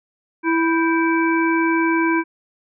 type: harmonic tone with a mistuned harmonic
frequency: 329.6 Hz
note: E4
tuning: in tune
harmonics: 1 / 3 / 5 / 7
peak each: -17 / -22 / -24 / -25 dBFS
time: 0.43-2.24 s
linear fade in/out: 50 ms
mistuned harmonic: 5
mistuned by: -84 cents
effects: none